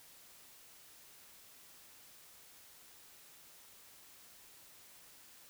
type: silence
effects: white hiss -59 dBFS RMS until 5.49 s